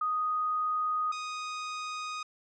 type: tone pair in turn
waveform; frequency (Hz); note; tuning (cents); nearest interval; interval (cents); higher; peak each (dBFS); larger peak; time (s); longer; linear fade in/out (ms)
sine / sawtooth; 1244.5 / 1244.5; D#6 / D#6; 0 / 0; unison; 0; neither; -27 / -31; first; 0.01-1.12 / 1.12-2.23; neither; 5
effects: resampled to 16000 Hz